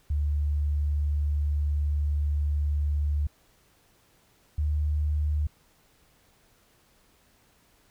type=tone pair in turn; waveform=sine; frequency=73.42 / 75.01 Hz; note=D2 / D2; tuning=0 / +37 cents; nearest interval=unison; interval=37 cents; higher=second; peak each=-23 dBFS; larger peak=neither; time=0.1-3.27 / 4.58-5.47 s; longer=first; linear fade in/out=5 ms; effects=pink hiss -63 dBFS RMS until 7.9 s